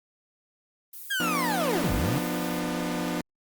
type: noise with tremolo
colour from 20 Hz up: violet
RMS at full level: -40 dBFS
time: 0.93-2.6 s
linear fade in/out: 5 ms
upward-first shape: triangle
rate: 2.4 Hz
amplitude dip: 30%
type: linear two-way sweep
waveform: 30% pulse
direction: down then up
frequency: 1658 to 37.37 to 152.8 Hz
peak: -23 dBFS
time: 1.1-2.19 s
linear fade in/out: 10 ms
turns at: 1.93 s
type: chord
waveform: sawtooth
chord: B diminished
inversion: second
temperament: equal with one note detuned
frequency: 174.61 / 246.9 / 299.8 Hz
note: F3 / B3 / D4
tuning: 0 / 0 / +36 cents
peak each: -28 dBFS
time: 1.2-3.21 s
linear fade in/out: 2 ms
effects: Opus 24 kbps